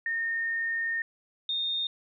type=tone pair in turn; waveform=sine; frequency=1832 / 3664 Hz; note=A#6 / A#7; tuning=-31 / -31 cents; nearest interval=octave; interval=1200 cents; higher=second; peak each=-27 dBFS; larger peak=neither; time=0.06-1.02 / 1.49-1.87 s; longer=first; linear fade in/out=2 ms; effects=none